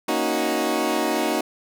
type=chord; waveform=20% pulse; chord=D# minor seventh; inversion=second; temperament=equal; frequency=233.1 / 277.2 / 311.1 / 370 Hz; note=A#3 / C#4 / D#4 / F#4; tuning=0 / 0 / 0 / 0 cents; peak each=-23 / -23 / -20 / -21 dBFS; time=0.08-1.41 s; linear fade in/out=5 ms; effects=none